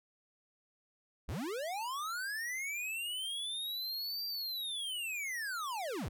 square linear two-way sweep, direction up then down, 40.98 to 4738 to 40.98 Hz, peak -37 dBFS, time 1.28-6.09 s, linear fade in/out 10 ms, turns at 4.26 s, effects none

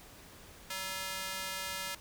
square tone with high-pass filter, 189.9 Hz, F#3, 45 cents sharp, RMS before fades -39 dBFS, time 0.7-1.95 s, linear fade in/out 5 ms, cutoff 1400 Hz, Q 0.56, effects pink hiss -54 dBFS RMS until 2 s

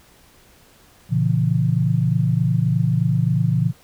sine chord, A# diminished, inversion none, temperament just, 116.54 / 139.85 / 167.82 Hz, A#2 / C#3 / E3, 0 / +16 / +31 cents, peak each -20 / -20 / -20 dBFS, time 1.09-3.73 s, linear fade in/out 50 ms, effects pink hiss -52 dBFS RMS until 3.83 s

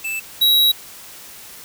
square tone pair in turn, 2637 / 3862 Hz, E7 / B7, 0 / -39 cents, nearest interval perfect fifth, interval 661 cents, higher second, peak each -23 / -12 dBFS, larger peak second, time 0.04-0.2 / 0.41-0.72 s, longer second, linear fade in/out 10 ms, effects white hiss -39 dBFS RMS until 1.64 s

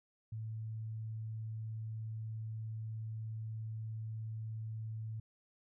sine tone, 110.4 Hz, A2, 6 cents sharp, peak -39 dBFS, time 0.32-5.2 s, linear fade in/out 5 ms, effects none

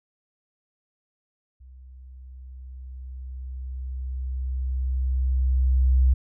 sine tone with level ramp, 64.3 Hz, C2, 30 cents flat, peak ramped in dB -44 to -14 dBFS, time 1.6-6.14 s, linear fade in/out 10 ms, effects none

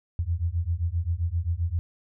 sine beating tone pair, 81.5 / 89.1 Hz, E2 / F2, -19 / +35 cents, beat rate 7.6 Hz, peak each -27 dBFS, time 0.19-1.79 s, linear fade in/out 0 ms, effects none

